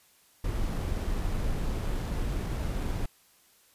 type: noise with sample-and-hold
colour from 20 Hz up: brown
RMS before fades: -30 dBFS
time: 0.44-3.06 s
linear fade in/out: 5 ms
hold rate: 11025 Hz
effects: white hiss -62 dBFS RMS until 3.74 s + resampled to 32000 Hz